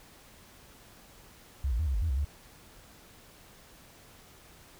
sine tone with pitch steps, 68.4 / 56.6 / 79.2 / 67.5 / 50.9 / 81.4 / 64.8 / 71.9 Hz, C#2 / A1 / D#2 / C#2 / G#1 / E2 / C2 / D2, -23 / +50 / +31 / -45 / -34 / -21 / -16 / -36 cents, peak -25 dBFS, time 1.64-2.248 s, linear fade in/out 5 ms, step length 76 ms, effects tanh soft clip ceiling -22 dBFS + pink hiss -55 dBFS RMS until 4.79 s

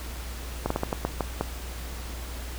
slowing click train, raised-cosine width 1 ms, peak -11 dBFS, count 8, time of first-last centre 0.66-1.41 s, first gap 44 ms, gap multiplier 1.29, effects added 60 Hz sine -35 dBFS peak until 2.58 s + pink hiss -41 dBFS RMS until 2.58 s

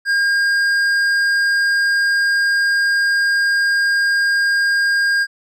sine tone with hard clipping, 1614 Hz, G#6, 50 cents flat, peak -15 dBFS, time 0.05-5.27 s, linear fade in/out 50 ms, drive 8 dB, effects none

